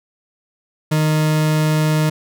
40% pulse tone, 154.6 Hz, D#3, 11 cents flat, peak -13 dBFS, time 0.91-2.1 s, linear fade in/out 10 ms, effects none

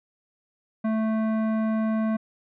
triangle tone with hard clipping, 220 Hz, A3, in tune, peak -24 dBFS, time 0.84-2.17 s, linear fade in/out 10 ms, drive 17 dB, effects resampled to 8000 Hz

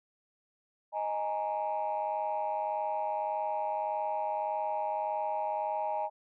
sine chord, D# suspended fourth, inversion none, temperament equal, 622.3 / 830.6 / 932.3 Hz, D#5 / G#5 / A#5, 0 / 0 / 0 cents, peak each -34 / -32 / -35 dBFS, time 0.92-6.1 s, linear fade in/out 50 ms, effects tanh soft clip ceiling -24 dBFS

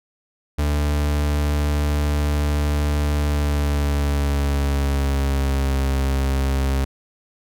40% pulse tone with pitch glide, 73.42 to 67.72 Hz, D2 to C#2, 0 to -40 cents, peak -17 dBFS, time 0.58-6.85 s, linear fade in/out 10 ms, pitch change -140 cents, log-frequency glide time 3.22-5.84 s, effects none

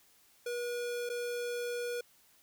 square tone with dropouts, 482.2 Hz, B4, 41 cents flat, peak -35 dBFS, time 0.46-2.01 s, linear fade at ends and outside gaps 5 ms, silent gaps 1.092-1.098 s, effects white hiss -65 dBFS RMS until 2.42 s

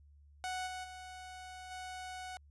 sawtooth tone with level steps, 740 Hz, F#5, in tune, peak -33 / -37 / -43 / -39 dBFS, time 0.44-2.37 s, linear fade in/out 0 ms, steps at 0.66 / 0.83 / 1.7 s, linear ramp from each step 20 ms, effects added 72 Hz sine -58 dBFS peak until 2.5 s + resampled to 24000 Hz

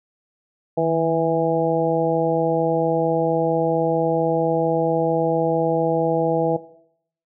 harmonic tone with a mistuned harmonic, 164.4 Hz, E3, 4 cents flat, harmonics 1 / 2 / 3 / 4 / 5, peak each -26 / -25 / -20 / -22 / -26 dBFS, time 0.77-6.57 s, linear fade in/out 10 ms, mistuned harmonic 1, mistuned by -46 cents, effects noise-tail reverb RT60 0.7 s tail -18 dB re dry

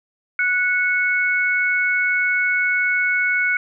sine tone pair together, 1473.7 / 2208 Hz, F#6 / C#7, -7 / -7 cents, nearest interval perfect fifth, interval 700 cents, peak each -19 dBFS, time 0.39-3.57 s, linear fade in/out 2 ms, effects none

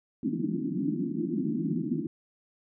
white band-pass noise, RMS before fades -30 dBFS, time 0.23-2.07 s, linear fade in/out 5 ms, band 150 to 340 Hz, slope 96 dB/octave, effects none

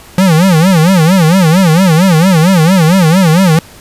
square tone with vibrato, 173.9 Hz, F3, 7 cents flat, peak -5 dBFS, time 0.18-3.59 s, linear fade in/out 2 ms, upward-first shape sine, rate 4.4 Hz, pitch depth 200 cents each way, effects pink hiss -36 dBFS RMS until 3.8 s + resampled to 32000 Hz

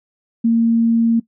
sine tone, 229.8 Hz, A#3, 25 cents flat, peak -11 dBFS, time 0.44-1.2 s, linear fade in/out 10 ms, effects noise-tail reverb RT60 0.1 s tail -19 dB re dry

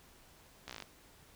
slowing click train, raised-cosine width 0.2 ms, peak -26 dBFS, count 9, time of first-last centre 0.68-0.823 s, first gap 15 ms, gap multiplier 1.05, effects pink hiss -61 dBFS RMS until 1.35 s

